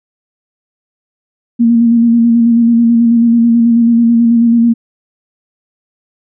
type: tone with vibrato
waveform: sine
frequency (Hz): 233.1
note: A#3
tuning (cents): 0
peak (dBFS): -5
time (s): 1.59-4.74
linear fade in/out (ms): 20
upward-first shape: square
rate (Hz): 9.2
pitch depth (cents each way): 23
effects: none